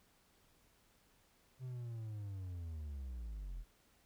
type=linear sweep; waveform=triangle; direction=down; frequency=130.81 to 39 Hz; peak=-40 dBFS; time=1.59-3.65 s; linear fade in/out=50 ms; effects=pink hiss -71 dBFS RMS until 4.05 s